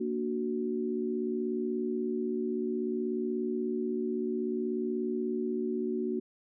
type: chord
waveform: sine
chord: Bb augmented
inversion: none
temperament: equal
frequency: 233.1 / 293.7 / 370 Hz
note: Bb3 / D4 / F#4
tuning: 0 / 0 / 0 cents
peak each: -33 / -37 / -32 dBFS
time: 0-6.2 s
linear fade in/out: 10 ms
effects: none